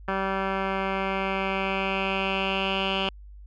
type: tone with low-pass filter sweep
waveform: 10% pulse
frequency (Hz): 192.9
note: G3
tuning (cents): -28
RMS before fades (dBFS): -27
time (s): 0.08-3.09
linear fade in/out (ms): 2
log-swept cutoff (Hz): 1800 to 3000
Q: 4.7
effects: added 50 Hz sine -42 dBFS peak until 3.46 s